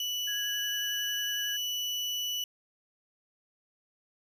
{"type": "tone", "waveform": "35% pulse", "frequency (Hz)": 2960, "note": "F#7", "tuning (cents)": 0, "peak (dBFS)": -29, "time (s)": [0, 2.44], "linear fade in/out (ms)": 2}
{"type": "tone with vibrato", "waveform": "sine", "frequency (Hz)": 1661.2, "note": "G#6", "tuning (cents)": 0, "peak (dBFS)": -36, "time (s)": [0.27, 1.57], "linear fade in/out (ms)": 10, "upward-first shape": "triangle", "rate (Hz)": 11, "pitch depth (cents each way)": 18}
{"effects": []}